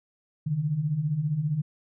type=beating tone pair; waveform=sine; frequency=138.59 / 153.59 Hz; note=C#3 / D#3; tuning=0 / -22 cents; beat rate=15 Hz; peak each=-31 / -25 dBFS; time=0.46-1.62 s; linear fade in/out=10 ms; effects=none

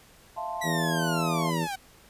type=chord; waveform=sine; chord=F major seventh; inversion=third; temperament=equal; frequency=659.3 / 698.5 / 880 / 1046.5 Hz; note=E5 / F5 / A5 / C6; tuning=0 / 0 / 0 / 0 cents; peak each=-38 / -36 / -34 / -38 dBFS; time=0.36-1.51 s; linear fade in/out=20 ms
type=linear sweep; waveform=sawtooth; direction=down; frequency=1975.5 to 750 Hz; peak=-27 dBFS; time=0.61-1.76 s; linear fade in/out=10 ms
type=harmonic tone; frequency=82 Hz; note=E2; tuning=9 cents flat; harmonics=2 / 3 / 4 / 5 / 6 / 7; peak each=-28 / -35 / -34 / -37 / -40 / -38 dBFS; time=0.63-1.68 s; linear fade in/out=50 ms
effects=pink hiss -55 dBFS RMS until 2.09 s + resampled to 32000 Hz

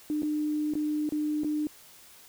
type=tone with dropouts; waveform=sine; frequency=301.6 Hz; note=D4; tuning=46 cents sharp; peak=-26 dBFS; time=0.1-1.67 s; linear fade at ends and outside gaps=1 ms; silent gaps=0.221-0.231 / 0.737-0.753 / 1.091-1.122 / 1.435-1.445 s; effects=white hiss -53 dBFS RMS until 2.28 s

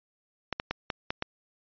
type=clicks; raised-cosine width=0.3 ms; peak=-13 dBFS; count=6; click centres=0.527 / 0.599 / 0.71 / 0.902 / 1.105 / 1.224 s; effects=resampled to 11025 Hz

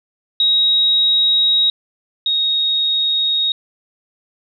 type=tone pair in turn; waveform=sine; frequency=3800 / 3752 Hz; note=A#7 / A#7; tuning=+33 / +11 cents; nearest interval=unison; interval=22 cents; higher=first; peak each=-11 / -14 dBFS; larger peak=first; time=0.4-1.7 / 2.26-3.52 s; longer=first; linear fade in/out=2 ms; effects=none

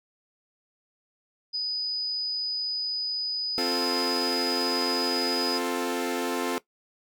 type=tone; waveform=sine; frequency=4978 Hz; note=D#8; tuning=in tune; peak=-26 dBFS; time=1.53-5.59 s; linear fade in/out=20 ms
type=chord; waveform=sawtooth; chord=F major; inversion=second; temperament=equal; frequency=261.6 / 349.2 / 440 Hz; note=C4 / F4 / A4; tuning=0 / 0 / 0 cents; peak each=-27 dBFS; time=3.58-6.58 s; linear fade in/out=0 ms
effects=noise-tail reverb RT60 0.1 s tail -18 dB re dry

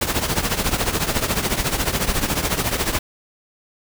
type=noise with tremolo; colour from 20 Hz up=pink; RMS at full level=-18 dBFS; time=0.01-2.99 s; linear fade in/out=5 ms; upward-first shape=triangle; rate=14 Hz; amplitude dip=80%; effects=none

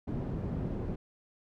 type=low-pass noise; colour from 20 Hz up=white; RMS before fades=-35 dBFS; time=0.07-0.96 s; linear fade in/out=10 ms; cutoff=230 Hz; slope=12 dB/octave; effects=none

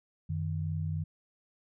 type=tone pair together; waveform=sine; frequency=92.5 / 155.57 Hz; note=F#2 / D#3; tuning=0 / 0 cents; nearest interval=major sixth; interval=900 cents; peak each=-33 / -33 dBFS; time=0.29-1.04 s; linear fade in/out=10 ms; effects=none

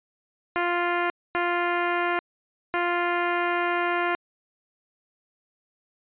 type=tone bursts at uneven times; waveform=10% pulse; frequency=349.2 Hz; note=F4; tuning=in tune; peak=-14 dBFS; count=3; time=0.56-1.1 / 1.35-2.19 / 2.74-4.15 s; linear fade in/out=0 ms; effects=resampled to 8000 Hz

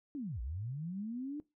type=linear two-way sweep; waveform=sine; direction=down then up; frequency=303.4 to 52.6 to 303.4 Hz; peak=-37 dBFS; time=0.15-1.4 s; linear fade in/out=0 ms; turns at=0.41 s; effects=noise-tail reverb RT60 0.2 s tail -20 dB re dry

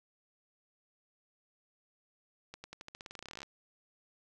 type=accelerating click train; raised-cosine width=0.2 ms; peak=-28 dBFS; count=22; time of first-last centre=2.54-3.431 s; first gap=100 ms; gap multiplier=0.9; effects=none

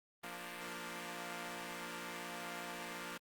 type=chord; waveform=5% pulse; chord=Bb major; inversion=second; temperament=equal; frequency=174.61 / 233.1 / 293.7 Hz; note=F3 / Bb3 / D4; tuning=0 / 0 / 0 cents; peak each=-36 / -36 / -38 dBFS; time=0.23-3.18 s; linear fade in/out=10 ms; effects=Opus 24 kbps

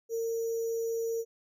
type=tone with sample-and-hold; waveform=sine; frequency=457.6 Hz; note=A#4; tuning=32 cents flat; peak=-29 dBFS; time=0.09-1.25 s; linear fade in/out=50 ms; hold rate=6300 Hz; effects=none

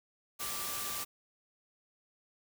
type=tone in noise; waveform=sine; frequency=1174 Hz; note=D6; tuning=1 cent flat; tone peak=-45 dBFS; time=0.39-1.05 s; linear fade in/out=20 ms; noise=white; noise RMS=-38 dBFS; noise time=0.39-1.05 s; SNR=-10 dB; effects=none

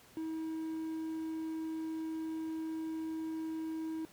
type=tone; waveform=triangle; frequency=320 Hz; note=D#4; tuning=49 cents sharp; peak=-34 dBFS; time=0.17-4.05 s; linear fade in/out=0 ms; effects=pink hiss -60 dBFS RMS until 4.12 s + high-pass 80 Hz 12 dB/octave

